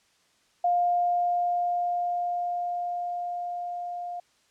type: tone with level ramp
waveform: sine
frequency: 705 Hz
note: F5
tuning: 16 cents sharp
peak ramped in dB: -20 to -32 dBFS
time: 0.64-4.2 s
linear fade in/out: 5 ms
effects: white hiss -65 dBFS RMS until 4.5 s + low-pass 7000 Hz 12 dB/octave